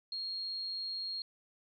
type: tone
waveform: sine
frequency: 4261 Hz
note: C8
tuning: 31 cents sharp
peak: -36 dBFS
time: 0.12-1.22 s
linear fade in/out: 2 ms
effects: none